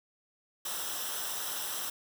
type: noise with comb filter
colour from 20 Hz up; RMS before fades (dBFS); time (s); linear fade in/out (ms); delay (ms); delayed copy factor
white; -36; 0.65-1.9; 5; 0.44; -0.65
effects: none